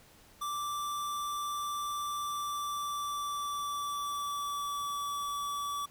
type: tone with pitch glide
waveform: square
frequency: 1172 to 1149.2 Hz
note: D6 to D6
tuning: -4 to -38 cents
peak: -34 dBFS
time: 0.41-5.86 s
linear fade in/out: 10 ms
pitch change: -34 cents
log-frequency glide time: 2.2-4.97 s
effects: pink hiss -59 dBFS RMS until 5.9 s